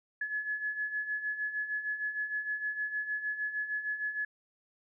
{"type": "beating tone pair", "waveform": "sine", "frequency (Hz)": [1700, 1706.5], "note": ["G#6", "G#6"], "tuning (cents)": [40, 47], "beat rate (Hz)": 6.5, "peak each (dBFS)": [-39, -33], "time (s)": [0.21, 4.25], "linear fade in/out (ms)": 5, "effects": []}